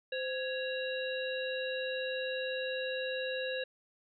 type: harmonic tone with a mistuned harmonic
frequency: 554.4 Hz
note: C#5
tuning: in tune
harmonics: 1 / 3 / 5 / 7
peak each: -35 / -40 / -42 / -43 dBFS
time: 0.12-3.64 s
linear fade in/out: 5 ms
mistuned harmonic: 1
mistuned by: -120 cents
effects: none